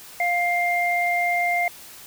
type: tone pair together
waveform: sine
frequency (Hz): 700.4 / 2106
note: F5 / C7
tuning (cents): +5 / +11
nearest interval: octave + perfect fifth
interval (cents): 1906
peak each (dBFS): -22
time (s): 0.2-1.68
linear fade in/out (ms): 2
effects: white hiss -43 dBFS RMS until 2.06 s